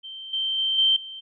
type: tone with level steps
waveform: sine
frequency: 3125 Hz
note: G7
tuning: 6 cents flat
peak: -35 / -23 / -21 / -16 / -35 dBFS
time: 0.03-1.21 s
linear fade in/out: 20 ms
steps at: 0.33 / 0.58 / 0.78 / 0.96 s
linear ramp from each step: 5 ms
effects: none